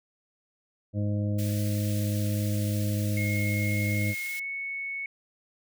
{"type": "harmonic tone", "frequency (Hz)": 103.4, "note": "G#2", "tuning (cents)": -7, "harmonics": [1, 2, 3, 5, 6], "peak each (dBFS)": [-26, -32, -36, -40, -42], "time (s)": [0.93, 4.15], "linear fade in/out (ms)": 50}
{"type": "high-pass noise", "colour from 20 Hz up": "white", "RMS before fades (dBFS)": -41, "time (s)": [1.38, 4.4], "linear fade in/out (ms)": 10, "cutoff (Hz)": 1700, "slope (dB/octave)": 24}
{"type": "tone with pitch glide", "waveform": "sine", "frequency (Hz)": [2158, 2212], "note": ["C#7", "C#7"], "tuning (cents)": [-47, -4], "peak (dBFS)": -31, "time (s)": [3.17, 5.06], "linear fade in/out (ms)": 2, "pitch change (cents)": 43, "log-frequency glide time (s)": [4.22, 4.46]}
{"effects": []}